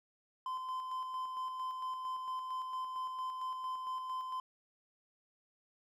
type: tone with tremolo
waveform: triangle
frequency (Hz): 1029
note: C6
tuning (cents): -29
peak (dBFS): -34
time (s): 0.46-4.4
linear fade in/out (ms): 2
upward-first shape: square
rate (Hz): 4.4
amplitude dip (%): 35
effects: none